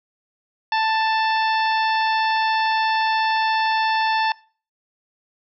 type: harmonic tone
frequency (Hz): 883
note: A5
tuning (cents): +6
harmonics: 1 / 2 / 3 / 4 / 5 / 6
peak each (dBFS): -19 / -25 / -29 / -31 / -33 / -35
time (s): 0.72-4.32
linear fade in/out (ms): 2
effects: noise-tail reverb RT60 0.4 s tail -22 dB re dry